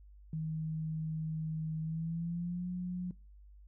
sine tone with pitch glide, 158.2 to 179.64 Hz, D#3 to F3, +29 to +49 cents, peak -34 dBFS, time 0.33-3.11 s, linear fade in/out 2 ms, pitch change +220 cents, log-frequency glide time 1.81-2.68 s, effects noise-tail reverb RT60 0.3 s tail -23 dB re dry + added 50 Hz sine -53 dBFS peak until 3.67 s

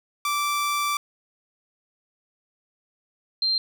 sawtooth / sine tone pair in turn, 1168 / 4162 Hz, D6 / C8, -10 / -10 cents, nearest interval octave + minor seventh, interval 2200 cents, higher second, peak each -19 / -20 dBFS, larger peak first, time 0.25-0.97 / 3.42-3.58 s, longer first, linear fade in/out 2 ms, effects none

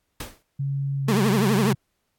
pink noise with exponential decay, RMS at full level -29 dBFS, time 0.2-0.43 s, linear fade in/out 5 ms, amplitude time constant 50 ms
sine tone with pitch glide, 138.59 to 134.64 Hz, C#3 to C3, 0 to +50 cents, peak -23 dBFS, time 0.59-1.75 s, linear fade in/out 10 ms, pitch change -50 cents, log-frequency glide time 0.97-1.11 s
30% pulse tone with vibrato, 206.3 Hz, G#3, 11 cents flat, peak -16 dBFS, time 1.08-1.73 s, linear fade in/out 5 ms, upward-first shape triangle, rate 12 Hz, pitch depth 230 cents each way
effects pink hiss -74 dBFS RMS until 2.18 s + AAC 64 kbps

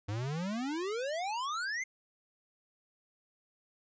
square exponential sweep, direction up, 98.2 to 2141 Hz, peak -34 dBFS, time 0.08-1.84 s, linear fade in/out 10 ms, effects resampled to 16000 Hz

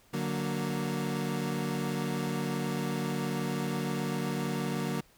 30% pulse chord, D augmented, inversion none, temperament equal with one note detuned, 146.41 / 185 / 233.1 Hz, D3 / F#3 / A#3, -5 / 0 / 0 cents, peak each -32 dBFS, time 0.13-5.01 s, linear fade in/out 10 ms, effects pink hiss -62 dBFS RMS until 5.17 s

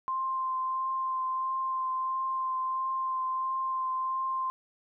sine tone with vibrato, 1046.5 Hz, C6, in tune, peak -28 dBFS, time 0.08-4.5 s, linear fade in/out 0 ms, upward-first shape triangle, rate 1.5 Hz, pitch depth 13 cents each way, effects none

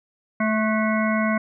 harmonic tone with a mistuned harmonic, 218 Hz, A3, 16 cents flat, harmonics 1 / 3 / 5 / 7 / 9 / 10, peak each -21 / -26 / -28 / -29 / -31 / -31 dBFS, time 0.4-1.38 s, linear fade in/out 5 ms, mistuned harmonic 7, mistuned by -40 cents, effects none

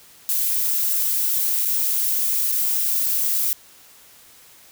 violet noise with dropouts, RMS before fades -21 dBFS, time 0.29-3.53 s, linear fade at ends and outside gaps 0 ms, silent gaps 1.65-1.656 / 2.518-2.523 s, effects white hiss -49 dBFS RMS until 4.71 s

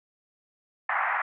white band-pass noise, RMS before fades -27 dBFS, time 0.89-1.22 s, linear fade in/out 5 ms, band 700 to 2000 Hz, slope 48 dB/octave, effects none

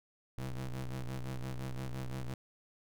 40% pulse ring-modulated tone, 65.41 Hz, C2, in tune, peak -33 dBFS, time 0.38-2.34 s, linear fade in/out 0 ms, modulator 62.5 Hz, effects none

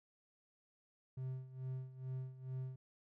triangle tone with tremolo, 130 Hz, C3, 11 cents flat, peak -37 dBFS, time 1.17-2.76 s, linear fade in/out 5 ms, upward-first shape sine, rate 2.3 Hz, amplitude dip 80%, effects none

